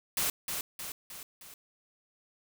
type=noise with echo; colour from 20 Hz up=white; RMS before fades=-30 dBFS; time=0.17-0.3 s; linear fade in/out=2 ms; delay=310 ms; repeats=4; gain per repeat=-5 dB; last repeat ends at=1.54 s; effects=none